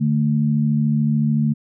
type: tone pair together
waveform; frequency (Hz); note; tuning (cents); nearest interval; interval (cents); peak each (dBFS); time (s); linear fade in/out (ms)
sine; 147.9 / 221.6; D3 / A3; +13 / +13; perfect fifth; 700; -18; 0-1.54; 20
effects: none